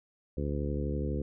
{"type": "harmonic tone with a mistuned harmonic", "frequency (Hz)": 72.2, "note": "D2", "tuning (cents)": -29, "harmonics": [1, 2, 3, 4, 5, 6, 7], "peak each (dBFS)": [-33, -36, -38, -39, -40, -41, -41], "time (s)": [0.37, 1.22], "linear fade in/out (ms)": 5, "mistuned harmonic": 1, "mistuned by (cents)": -18, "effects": []}